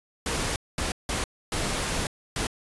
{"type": "noise bursts at uneven times", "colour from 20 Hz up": "pink", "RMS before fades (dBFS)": -28, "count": 5, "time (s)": [[0.26, 0.56], [0.78, 0.92], [1.09, 1.24], [1.52, 2.07], [2.36, 2.47]], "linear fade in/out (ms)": 2, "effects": ["resampled to 24000 Hz"]}